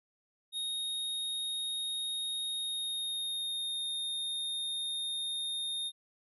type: tone with pitch glide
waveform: square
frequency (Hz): 3729 to 3678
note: A#7 to A#7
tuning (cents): 0 to -24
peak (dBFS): -34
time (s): 0.52-5.92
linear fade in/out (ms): 50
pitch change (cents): -24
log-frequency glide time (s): 2.52-3.87
effects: none